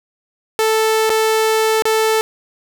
sawtooth tone with dropouts, 440 Hz, A4, in tune, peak -9 dBFS, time 0.59-2.21 s, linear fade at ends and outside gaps 0 ms, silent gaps 1.095-1.101 / 1.822-1.854 s, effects none

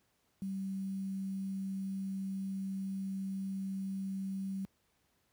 sine tone with quantisation, 193 Hz, G3, 27 cents flat, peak -35 dBFS, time 0.42-4.65 s, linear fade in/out 0 ms, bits 10, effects pink hiss -75 dBFS RMS until 5.32 s + high-pass 60 Hz 12 dB/octave

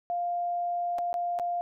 sine tone with dropouts, 700 Hz, F5, 4 cents sharp, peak -27 dBFS, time 0.1-1.61 s, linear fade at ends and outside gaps 0 ms, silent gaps 0.984-0.988 / 1.13-1.141 / 1.389-1.397 s, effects none

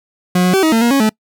40% pulse tone with pitch steps, 180.6 / 181.8 / 384.6 / 317 / 226.1 / 236.7 / 275.4 / 216.5 Hz, F#3 / F#3 / G4 / D#4 / A3 / A#3 / C#4 / A3, -42 / -30 / -33 / +32 / +47 / +27 / -11 / -28 cents, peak -9 dBFS, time 0.35-1.094 s, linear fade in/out 5 ms, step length 93 ms, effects noise-tail reverb RT60 0.1 s tail -26 dB re dry

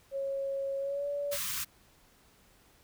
sine tone with pitch glide, 548 to 573.3 Hz, C#5 to D5, -20 to -42 cents, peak -31 dBFS, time 0.11-1.38 s, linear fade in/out 50 ms, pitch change +78 cents, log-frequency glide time 0.79-1.07 s
white band-stop noise, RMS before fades -35 dBFS, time 1.31-1.65 s, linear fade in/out 20 ms, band 190 to 1000 Hz, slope 96 dB/octave
effects pink hiss -63 dBFS RMS until 2.83 s

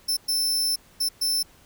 sawtooth tone bursts at uneven times, 5320 Hz, E8, 15 cents sharp, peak -19 dBFS, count 4, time 0.08-0.17 / 0.28-0.76 / 1-1.09 / 1.21-1.43 s, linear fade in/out 10 ms, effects pink hiss -55 dBFS RMS until 1.65 s

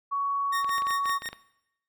sine tone, 1120 Hz, C#6, 18 cents sharp, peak -25 dBFS, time 0.11-1.19 s, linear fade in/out 20 ms
sawtooth tone with tremolo, 1849 Hz, A#6, 15 cents flat, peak -26 dBFS, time 0.52-1.29 s, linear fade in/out 10 ms, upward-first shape sine, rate 5.5 Hz, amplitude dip 100%
clicks, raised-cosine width 0.3 ms, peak -23 dBFS, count 12, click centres 0.645 / 0.693 / 0.782 / 0.821 / 0.869 / 0.907 / 1.057 / 1.095 / 1.221 / 1.258 / 1.289 / 1.33 s
effects noise-tail reverb RT60 0.8 s tail -18 dB re dry

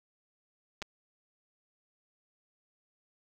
clicks, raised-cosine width 0.2 ms, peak -21 dBFS, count 2, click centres 0.819 / 0.824 s, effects none

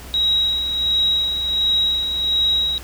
sine tone with tremolo, 3831 Hz, A#7, 47 cents sharp, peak -14 dBFS, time 0.14-2.78 s, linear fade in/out 0 ms, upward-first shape sine, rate 1.4 Hz, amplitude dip 50%, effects added 62 Hz sine -35 dBFS peak until 2.83 s + pink hiss -39 dBFS RMS until 2.83 s

